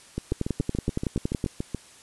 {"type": "two click trains", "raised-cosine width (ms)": 3, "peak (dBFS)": [-12, -15], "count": [13, 12], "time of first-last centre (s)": [[0.32, 1.441], [0.18, 1.747]], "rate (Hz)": [10.7, 7.02], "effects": ["white hiss -51 dBFS RMS until 2.02 s", "resampled to 24000 Hz"]}